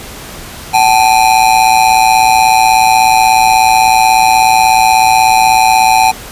square ring-modulated tone, 817 Hz, G#5, 29 cents flat, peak -3 dBFS, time 0.73-6.12 s, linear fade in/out 20 ms, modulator 58.2 Hz, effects pink hiss -28 dBFS RMS until 6.31 s + resampled to 32000 Hz

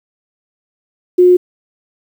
sine tone, 360 Hz, F#4, 47 cents flat, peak -4 dBFS, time 1.18-1.37 s, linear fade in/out 10 ms, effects 7-bit

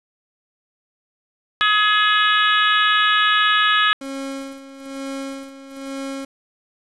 harmonic tone, 421.6 Hz, G#4, 26 cents sharp, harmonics 3 / 4 / 5 / 6 / 7 / 8 / 9, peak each -18 / -18 / -29 / -26 / -24 / -23 / -26 dBFS, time 1.61-3.93 s, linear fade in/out 0 ms
30% pulse tone with tremolo, 272 Hz, C#4, 33 cents flat, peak -23 dBFS, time 4.01-6.25 s, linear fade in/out 5 ms, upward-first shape sine, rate 1.1 Hz, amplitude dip 80%
effects resampled to 24000 Hz + 8-bit

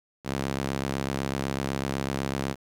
sawtooth tone with high-pass filter, 68 Hz, C#2, 33 cents flat, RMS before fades -30 dBFS, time 0.24-2.56 s, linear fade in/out 50 ms, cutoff 160 Hz, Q 0.82, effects low-pass 11000 Hz 12 dB/octave + 9-bit

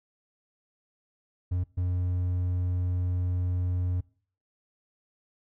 triangle tone bursts at uneven times, 90 Hz, F#2, 47 cents flat, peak -23 dBFS, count 2, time 1.51-1.64 / 1.77-4.01 s, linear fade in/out 10 ms, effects noise-tail reverb RT60 0.5 s tail -23 dB re dry

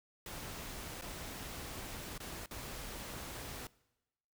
pink noise with dropouts, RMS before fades -45 dBFS, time 0.26-3.67 s, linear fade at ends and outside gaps 2 ms, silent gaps 1.012-1.021 / 2.179-2.202 / 2.46-2.51 s, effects noise-tail reverb RT60 1.0 s tail -22 dB re dry

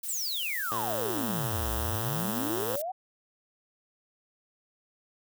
violet noise, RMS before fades -36 dBFS, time 0.03-2.82 s, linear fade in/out 5 ms
sine exponential two-way sweep, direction down then up, 8372 to 59.1 to 777 Hz, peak -31 dBFS, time 0.08-2.92 s, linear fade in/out 10 ms, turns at 1.71 s
5% pulse tone, 112.1 Hz, A2, 33 cents sharp, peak -22 dBFS, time 0.72-2.76 s, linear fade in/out 0 ms
effects none

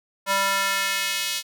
square tone with high-pass filter sweep, 196 Hz, G3, in tune, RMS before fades -24 dBFS, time 0.26-1.43 s, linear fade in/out 50 ms, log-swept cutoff 880 to 3500 Hz, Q 1.2, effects none

